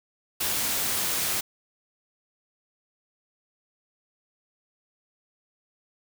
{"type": "noise", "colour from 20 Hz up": "white", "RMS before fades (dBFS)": -27, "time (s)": [0.4, 1.41], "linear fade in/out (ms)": 10, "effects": []}